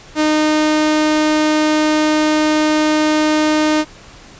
sawtooth tone, 306.9 Hz, D#4, 24 cents flat, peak -8 dBFS, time 0.15-3.85 s, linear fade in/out 50 ms, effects pink hiss -40 dBFS RMS until 4.39 s + resampled to 16000 Hz

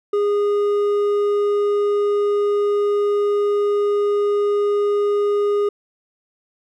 sine tone with hard clipping, 410.3 Hz, G#4, 21 cents flat, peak -17 dBFS, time 0.13-5.69 s, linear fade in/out 5 ms, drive 5 dB, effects none

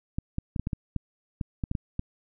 clicks, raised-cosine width 5 ms, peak -16 dBFS, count 12, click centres 0.185 / 0.384 / 0.562 / 0.596 / 0.671 / 0.732 / 0.963 / 1.412 / 1.638 / 1.714 / 1.752 / 1.994 s, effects none

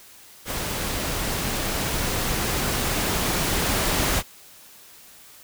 pink noise with level ramp, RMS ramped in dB -28 to -22 dBFS, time 0.45-4.23 s, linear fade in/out 50 ms, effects white hiss -48 dBFS RMS until 5.43 s

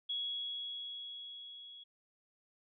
sine tone with level ramp, 3341 Hz, G#7, 10 cents sharp, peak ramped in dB -34 to -50 dBFS, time 0.09-1.84 s, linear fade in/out 10 ms, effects none

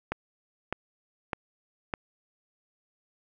click train, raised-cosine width 0.5 ms, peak -14 dBFS, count 4, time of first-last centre 0.12-1.938 s, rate 1.65 Hz, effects none

